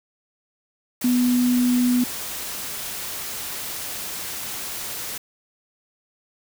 sine tone in noise, 246.9 Hz, B3, in tune, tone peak -16 dBFS, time 1.04-2.04 s, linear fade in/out 5 ms, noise white, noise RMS -31 dBFS, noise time 1.01-5.18 s, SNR +12 dB, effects none

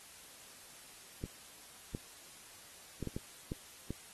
clicks, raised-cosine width 3 ms, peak -25 dBFS, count 7, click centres 1.239 / 1.949 / 3.027 / 3.073 / 3.165 / 3.519 / 3.906 s, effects white hiss -55 dBFS RMS until 4.13 s + AAC 32 kbps

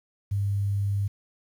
sine tone, 100 Hz, G2, 35 cents sharp, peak -23 dBFS, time 0.31-1.08 s, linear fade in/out 10 ms, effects 9-bit

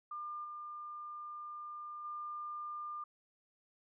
sine tone with level steps, 1200 Hz, D6, 37 cents sharp, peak -40 / -43 / -40 dBFS, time 0.11-3.04 s, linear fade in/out 5 ms, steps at 0.44 / 2.04 s, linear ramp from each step 10 ms, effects none

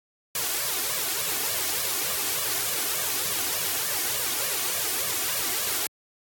white noise with flanger, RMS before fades -27 dBFS, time 0.35-5.87 s, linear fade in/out 2 ms, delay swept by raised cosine 1.7 to 2.8 ms, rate 3.4 Hz, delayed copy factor +0.85, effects high-pass 100 Hz 12 dB/octave + AAC 64 kbps

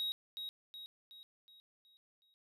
triangle tone with echo, 3800 Hz, A#7, 33 cents sharp, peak -33 dBFS, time 0-0.12 s, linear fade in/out 0 ms, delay 370 ms, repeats 6, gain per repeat -6 dB, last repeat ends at 2.34 s, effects none

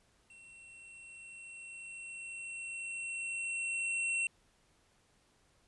square tone with level ramp, 2717 Hz, F7, 48 cents flat, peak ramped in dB -55 to -31 dBFS, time 0.3-4.27 s, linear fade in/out 2 ms, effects pink hiss -70 dBFS RMS until 5.67 s + resampled to 24000 Hz

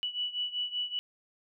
sine beating tone pair, 2952 / 2957.2 Hz, F#7 / F#7, -5 / -2 cents, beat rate 5.2 Hz, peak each -33 / -36 dBFS, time 0.03-0.99 s, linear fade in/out 0 ms, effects none

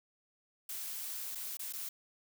blue noise with dropouts, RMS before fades -41 dBFS, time 0.69-1.89 s, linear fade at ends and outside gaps 5 ms, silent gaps 1.35-1.354 / 1.571-1.593 / 1.726-1.734 s, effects none

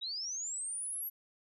sine linear sweep, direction up, 3729 to 11860 Hz, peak -36 dBFS, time 0.01-1.1 s, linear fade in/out 20 ms, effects none

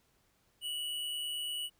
square tone with amplitude modulation, 2940 Hz, F#7, 12 cents flat, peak -34 dBFS, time 0.61-1.7 s, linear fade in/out 50 ms, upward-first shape sine, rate 149 Hz, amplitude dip 40%, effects pink hiss -72 dBFS RMS until 1.79 s

